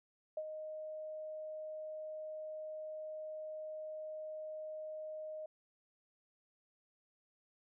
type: tone with ADSR envelope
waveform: sine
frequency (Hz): 621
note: D#5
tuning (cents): -3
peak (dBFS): -35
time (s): 0.37-5.46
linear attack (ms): 4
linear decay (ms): 54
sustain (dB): -7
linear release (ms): 4
effects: none